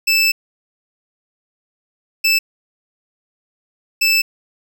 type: tone bursts at uneven times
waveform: 25% pulse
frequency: 2637 Hz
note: E7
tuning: in tune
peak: -8 dBFS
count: 3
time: 0.07-0.32 / 2.24-2.39 / 4.01-4.22 s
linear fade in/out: 10 ms
effects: none